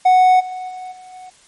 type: tone with level steps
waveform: triangle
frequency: 739 Hz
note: F#5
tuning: 2 cents flat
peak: -6 / -23 / -26 / -35 / -32 dBFS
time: 0.05-1.3 s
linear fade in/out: 10 ms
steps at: 0.39 / 0.68 / 0.91 / 1.12 s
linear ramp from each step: 20 ms
effects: white hiss -50 dBFS RMS until 1.47 s + MP3 48 kbps

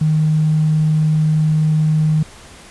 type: tone with tanh clipping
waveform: triangle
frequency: 155.2 Hz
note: D#3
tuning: 4 cents flat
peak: -11 dBFS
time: 0.01-2.23 s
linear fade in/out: 5 ms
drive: 2 dB
effects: pink hiss -40 dBFS RMS until 2.7 s + resampled to 24000 Hz

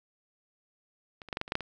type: clicks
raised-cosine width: 0.3 ms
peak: -28 / -29 / -17 / -16 / -15 / -27 / -13 / -11 / -22 dBFS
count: 9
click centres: 1.218 / 1.287 / 1.328 / 1.371 / 1.414 / 1.479 / 1.521 / 1.554 / 1.607 s
effects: none

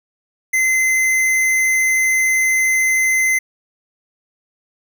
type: tone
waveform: square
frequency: 2059 Hz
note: C7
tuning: 28 cents flat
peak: -14 dBFS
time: 0.53-3.39 s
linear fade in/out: 10 ms
effects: none

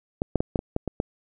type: clicks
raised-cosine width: 2 ms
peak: -11 / -7 / -10 / -9 / -16 / -10 / -14 / -10 dBFS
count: 8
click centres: 0.219 / 0.357 / 0.405 / 0.558 / 0.591 / 0.764 / 0.877 / 1.001 s
effects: none

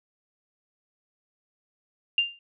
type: tone with exponential decay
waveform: sine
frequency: 2794 Hz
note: F7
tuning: in tune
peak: -16 dBFS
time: 2.18-2.39 s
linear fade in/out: 2 ms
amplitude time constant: 45 ms
effects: none

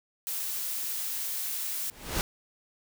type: noise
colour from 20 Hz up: blue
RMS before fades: -33 dBFS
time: 0.27-1.9 s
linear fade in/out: 0 ms
type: noise with exponential growth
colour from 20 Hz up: pink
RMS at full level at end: -26 dBFS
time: 1.8-2.21 s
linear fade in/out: 0 ms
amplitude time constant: 87 ms
effects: none

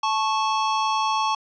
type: tone pair together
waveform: square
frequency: 874.2 / 1103 Hz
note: A5 / C#6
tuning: -11 / -9 cents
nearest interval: major third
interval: 402 cents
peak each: -24 dBFS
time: 0.03-1.35 s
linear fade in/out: 5 ms
effects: resampled to 16000 Hz + 10-bit

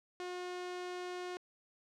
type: tone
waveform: sawtooth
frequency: 360 Hz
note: F#4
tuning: 47 cents flat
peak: -36 dBFS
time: 0.2-1.37 s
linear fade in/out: 0 ms
effects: low-pass 6000 Hz 12 dB/octave

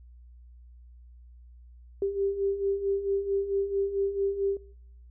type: beating tone pair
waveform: sine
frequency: 392 / 396.5 Hz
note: G4 / G4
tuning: 0 / +20 cents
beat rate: 4.5 Hz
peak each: -32 / -27 dBFS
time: 2.02-4.57 s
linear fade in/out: 2 ms
effects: noise-tail reverb RT60 0.7 s tail -21 dB re dry + added 60 Hz sine -48 dBFS peak until 5.1 s

